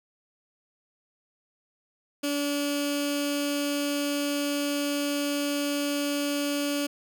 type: tone with notch filter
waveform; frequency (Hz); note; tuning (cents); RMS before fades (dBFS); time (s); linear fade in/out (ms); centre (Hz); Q
15% pulse; 287.5; D4; -37; -28; 2.23-6.87; 10; 920; 0.78
effects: none